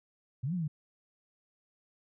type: linear two-way sweep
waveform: sine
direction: up then down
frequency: 113.8 to 187.3 to 143.3 Hz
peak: -30 dBFS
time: 0.43-0.68 s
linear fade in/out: 10 ms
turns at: 0.54 s
effects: none